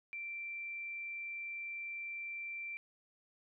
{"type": "tone", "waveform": "sine", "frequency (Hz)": 2350, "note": "D7", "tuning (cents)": 1, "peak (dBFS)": -40, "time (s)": [0.13, 2.77], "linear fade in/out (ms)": 0, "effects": []}